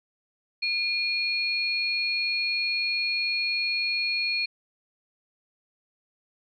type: tone pair together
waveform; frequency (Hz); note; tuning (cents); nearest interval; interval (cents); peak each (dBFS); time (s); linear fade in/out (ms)
sine; 2426 / 4309; D#7 / C#8; -44 / -50; minor seventh; 994; -26 / -28; 0.62-4.46; 10
effects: none